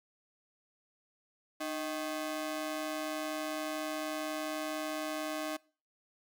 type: ring-modulated tone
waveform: sawtooth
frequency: 466.2 Hz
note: A#4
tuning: in tune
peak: -28 dBFS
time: 1.6-5.57 s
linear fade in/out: 10 ms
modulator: 161 Hz
effects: noise-tail reverb RT60 0.4 s tail -24 dB re dry